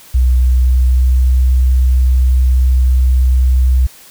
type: tone with pitch glide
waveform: sine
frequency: 62.6 to 63.66 Hz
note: B1 to C2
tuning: +24 to -47 cents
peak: -7 dBFS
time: 0.14-3.87 s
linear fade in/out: 10 ms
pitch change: +29 cents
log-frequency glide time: 0.32-1.34 s
effects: white hiss -40 dBFS RMS until 4.1 s